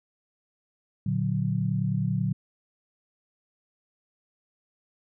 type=chord; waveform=sine; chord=Bb augmented; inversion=none; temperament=equal; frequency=116.54 / 146.83 / 185 Hz; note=Bb2 / D3 / F#3; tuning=0 / 0 / 0 cents; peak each=-28 dBFS; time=1.06-2.33 s; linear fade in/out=5 ms; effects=none

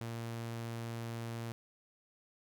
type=tone; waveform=sawtooth; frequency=115.8 Hz; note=A#2; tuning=11 cents flat; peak=-35 dBFS; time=0.01-1.52 s; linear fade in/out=0 ms; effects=none

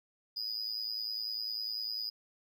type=tone with amplitude modulation; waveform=triangle; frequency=4953 Hz; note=D#8; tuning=9 cents flat; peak=-30 dBFS; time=0.36-2.1 s; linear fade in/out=10 ms; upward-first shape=sine; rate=110 Hz; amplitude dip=80%; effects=none

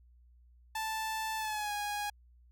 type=tone with pitch glide; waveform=sawtooth; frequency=880 to 825.8 Hz; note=A5 to G#5; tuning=0 to -10 cents; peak=-30 dBFS; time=0.75-2.1 s; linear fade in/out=5 ms; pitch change=-110 cents; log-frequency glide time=1.37-1.72 s; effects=added 60 Hz sine -58 dBFS peak until 2.51 s

